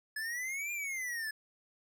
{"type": "exponential two-way sweep", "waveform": "square", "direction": "up then down", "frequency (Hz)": [1710, 2418, 1710], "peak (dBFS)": -36, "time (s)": [0.16, 1.31], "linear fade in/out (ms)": 5, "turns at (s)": 0.72, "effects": []}